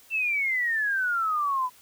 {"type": "exponential sweep", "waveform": "sine", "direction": "down", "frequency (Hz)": [2701, 987.8], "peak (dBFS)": -23, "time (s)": [0.1, 1.7], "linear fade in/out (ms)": 50, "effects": ["white hiss -55 dBFS RMS until 1.81 s"]}